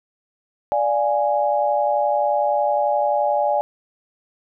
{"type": "chord", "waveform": "sine", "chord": "D diminished", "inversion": "none", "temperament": "equal", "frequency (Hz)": [587.3, 698.5, 830.6], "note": ["D5", "F5", "Ab5"], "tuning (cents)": [0, 0, 0], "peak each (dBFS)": [-20, -24, -20], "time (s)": [0.72, 3.61], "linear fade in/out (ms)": 0, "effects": []}